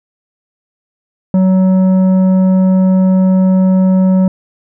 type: tone with tanh clipping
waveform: sine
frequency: 187.3 Hz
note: F#3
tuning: 21 cents sharp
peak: -8 dBFS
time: 1.34-4.28 s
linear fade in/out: 2 ms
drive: 9 dB
effects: none